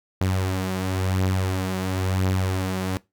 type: beating tone pair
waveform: sawtooth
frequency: 93.1 / 94.07 Hz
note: F#2 / F#2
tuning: +11 / +29 cents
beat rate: 0.97 Hz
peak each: -24 / -19 dBFS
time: 0.21-2.97 s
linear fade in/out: 0 ms
effects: noise-tail reverb RT60 0.2 s tail -20 dB re dry